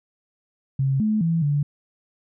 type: tone with pitch steps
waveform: sine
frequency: 135.2 / 215.1 / 165.5 / 144.9 Hz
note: C#3 / A3 / E3 / D3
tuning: -43 / -39 / +7 / -23 cents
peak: -18 dBFS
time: 0.79-1.63 s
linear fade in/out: 5 ms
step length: 210 ms
effects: none